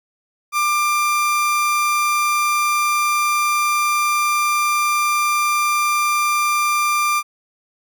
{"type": "tone", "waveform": "30% pulse", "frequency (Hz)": 1190, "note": "D6", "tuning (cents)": 22, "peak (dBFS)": -13, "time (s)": [0.52, 7.23], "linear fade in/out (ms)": 50, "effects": []}